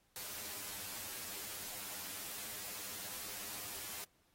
white noise with comb filter, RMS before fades -45 dBFS, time 0.16-4.04 s, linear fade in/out 0 ms, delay 9.8 ms, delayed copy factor +0.9, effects pink hiss -74 dBFS RMS until 4.34 s + AAC 48 kbps

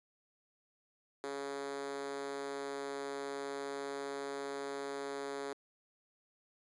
5% pulse tone with high-pass filter, 139.6 Hz, C#3, 13 cents sharp, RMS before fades -41 dBFS, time 1.24-5.53 s, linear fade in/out 0 ms, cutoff 360 Hz, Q 8.9, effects resampled to 24000 Hz

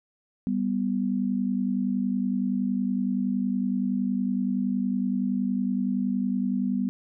sine tone pair together, 196.17 / 246.9 Hz, G3 / B3, +2 / 0 cents, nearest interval major third, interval 398 cents, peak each -26 dBFS, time 0.47-6.89 s, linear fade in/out 0 ms, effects none

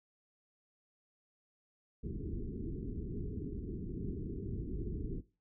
pink low-pass noise, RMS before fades -40 dBFS, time 2.03-5.21 s, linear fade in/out 10 ms, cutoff 430 Hz, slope 96 dB/octave, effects noise-tail reverb RT60 0.3 s tail -17 dB re dry

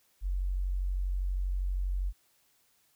sine tone, 46.25 Hz, F#1, in tune, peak -28 dBFS, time 0.21-2.13 s, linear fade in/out 50 ms, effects white hiss -69 dBFS RMS until 2.95 s

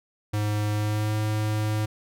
square tone with pitch glide, 105.1 to 107.18 Hz, G#2 to A2, +21 to -45 cents, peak -24 dBFS, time 0.33-1.86 s, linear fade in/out 10 ms, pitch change +34 cents, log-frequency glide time 0.72-1.16 s, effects none

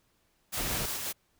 white noise with tremolo, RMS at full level -34 dBFS, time 0.52-1.13 s, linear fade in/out 20 ms, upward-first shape sine, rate 5.7 Hz, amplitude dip 30%
pink noise, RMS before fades -34 dBFS, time 0.57-0.86 s, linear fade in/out 5 ms
effects pink hiss -71 dBFS RMS until 1.39 s

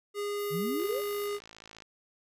square tone, 409.6 Hz, G#4, 24 cents flat, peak -32 dBFS, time 0.14-1.4 s, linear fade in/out 50 ms
pink high-pass noise, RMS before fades -43 dBFS, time 0.36-1.3 s, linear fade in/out 50 ms, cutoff 11000 Hz, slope 96 dB/octave
sine exponential sweep, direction up, 143 to 610 Hz, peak -31 dBFS, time 0.5-1.02 s, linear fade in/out 50 ms
click train, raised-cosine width 0.2 ms, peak -31 dBFS, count 57, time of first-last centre 0.8-1.822 s, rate 54.8 Hz
effects resampled to 32000 Hz

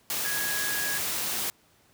sine tone in noise, 1661.2 Hz, G#6, in tune, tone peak -31 dBFS, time 0.25-0.98 s, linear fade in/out 0 ms, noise white, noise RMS -30 dBFS, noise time 0.1-1.5 s, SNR -4 dB, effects pink hiss -62 dBFS RMS until 1.93 s + high-pass 80 Hz 12 dB/octave

